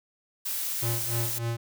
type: noise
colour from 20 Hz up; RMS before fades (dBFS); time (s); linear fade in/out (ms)
blue; -31; 0.45-1.39; 10
type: tone with tremolo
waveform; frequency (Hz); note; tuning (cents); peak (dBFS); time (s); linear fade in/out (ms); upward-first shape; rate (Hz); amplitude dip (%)
square; 116.54; A#2; 0; -27; 0.82-1.57; 10; sine; 3.4; 85
effects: none